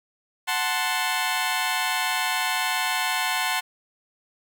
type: chord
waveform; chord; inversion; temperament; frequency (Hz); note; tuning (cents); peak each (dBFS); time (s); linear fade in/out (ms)
15% pulse; F# diminished; none; equal; 740 / 880 / 1046.5; F#5 / A5 / C6; 0 / 0 / 0; -21; 0.47-3.61; 20
effects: none